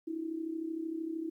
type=tone with amplitude modulation; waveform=sine; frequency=324.3 Hz; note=E4; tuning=28 cents flat; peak=-31 dBFS; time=0.07-1.3 s; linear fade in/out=10 ms; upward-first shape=sine; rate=33.1 Hz; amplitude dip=70%; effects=12-bit